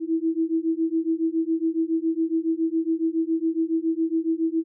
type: beating tone pair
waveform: sine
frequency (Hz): 322.3 / 329.5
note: E4 / E4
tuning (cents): -39 / -1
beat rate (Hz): 7.2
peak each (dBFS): -24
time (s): 0-4.64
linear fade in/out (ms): 50
effects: none